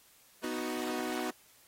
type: chord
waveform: sawtooth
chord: B major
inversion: none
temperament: equal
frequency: 246.9 / 311.1 / 370 Hz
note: B3 / D#4 / F#4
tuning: 0 / 0 / 0 cents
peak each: -34 dBFS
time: 0.43-1.31 s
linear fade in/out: 10 ms
effects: white hiss -62 dBFS RMS until 1.67 s + AAC 48 kbps